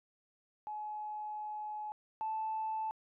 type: tone pair in turn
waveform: sine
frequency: 848 / 876.4 Hz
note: G#5 / A5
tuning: +36 / -7 cents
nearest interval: minor second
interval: 57 cents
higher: second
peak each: -38 / -33 dBFS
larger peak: second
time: 0.67-1.92 / 2.21-2.91 s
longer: first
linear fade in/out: 0 ms
effects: tanh soft clip ceiling -29 dBFS